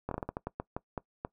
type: slowing click train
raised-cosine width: 1 ms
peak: -20 dBFS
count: 12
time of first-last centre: 0.09-1.249 s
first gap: 23 ms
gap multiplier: 1.28
effects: noise-tail reverb RT60 0.1 s tail -21 dB re dry